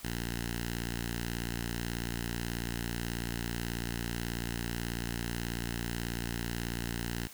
5% pulse tone with notch filter, 58.3 Hz, A#1, 1 cent sharp, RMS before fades -36 dBFS, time 0.03-7.28 s, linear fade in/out 20 ms, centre 570 Hz, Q 0.54, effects white hiss -51 dBFS RMS until 7.33 s

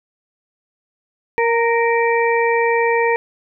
harmonic tone with a mistuned harmonic, 466.2 Hz, A#4, in tune, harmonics 1 / 2 / 4 / 5, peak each -16 / -19 / -22 / -23 dBFS, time 1.38-3.16 s, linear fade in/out 0 ms, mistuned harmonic 2, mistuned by -16 cents, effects none

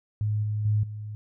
sine tone with level steps, 105.9 Hz, G#2, 34 cents sharp, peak -23 / -25 / -20 / -33 dBFS, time 0.21-1.15 s, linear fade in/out 0 ms, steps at 0.43 / 0.65 / 0.83 s, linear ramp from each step 5 ms, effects none

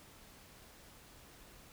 silence, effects pink hiss -58 dBFS RMS until 1.72 s

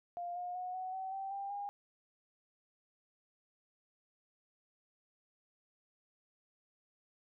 sine tone with pitch steps, 700 / 714.7 / 729.7 / 745.1 / 760.7 / 776.7 / 793 / 809.7 Hz, F5 / F5 / F#5 / F#5 / F#5 / G5 / G5 / G#5, +4 / +40 / -24 / +12 / +48 / -16 / +20 / -44 cents, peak -38 dBFS, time 0.17-1.69 s, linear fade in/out 0 ms, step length 190 ms, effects none

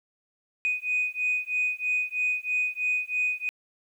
sine beating tone pair, 2489 / 2492.1 Hz, D#7 / D#7, 0 / +2 cents, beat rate 3.1 Hz, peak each -27 dBFS, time 0.65-3.49 s, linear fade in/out 0 ms, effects tanh soft clip ceiling -18 dBFS + 10-bit

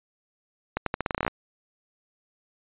accelerating click train, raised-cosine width 0.5 ms, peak -10 dBFS, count 13, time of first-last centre 0.77-1.28 s, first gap 93 ms, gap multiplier 0.84, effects resampled to 8000 Hz

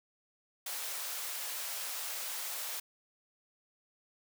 white high-pass noise, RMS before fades -39 dBFS, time 0.66-2.8 s, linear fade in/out 5 ms, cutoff 510 Hz, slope 24 dB/octave, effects none

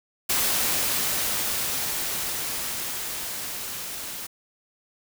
white noise with level ramp, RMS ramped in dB -23 to -35 dBFS, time 0.29-4.27 s, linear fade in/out 10 ms, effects none

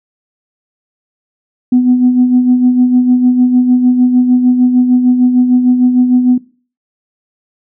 sine tone with tremolo, 249.6 Hz, B3, 19 cents sharp, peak -3 dBFS, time 1.72-6.38 s, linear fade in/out 5 ms, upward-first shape sine, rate 6.6 Hz, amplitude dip 55%, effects noise-tail reverb RT60 0.4 s tail -19 dB re dry + tanh soft clip ceiling 0 dBFS

